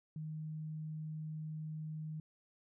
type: tone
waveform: sine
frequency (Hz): 155.56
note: D#3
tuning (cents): 0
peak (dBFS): -40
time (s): 0.16-2.2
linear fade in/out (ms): 2
effects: none